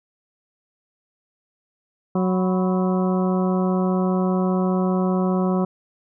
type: harmonic tone with a mistuned harmonic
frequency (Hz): 185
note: F#3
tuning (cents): 0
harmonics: 1 / 2 / 3 / 4 / 5 / 6 / 7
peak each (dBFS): -19 / -25 / -29 / -31 / -33 / -35 / -36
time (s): 2.15-5.65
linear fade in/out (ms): 5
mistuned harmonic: 5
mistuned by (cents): +120
effects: none